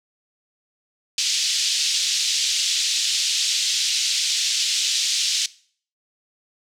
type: band-pass noise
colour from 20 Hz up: pink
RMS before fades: -22 dBFS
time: 1.18-5.46 s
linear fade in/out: 2 ms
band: 3200 to 6900 Hz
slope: 24 dB/octave
effects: noise-tail reverb RT60 0.5 s tail -20 dB re dry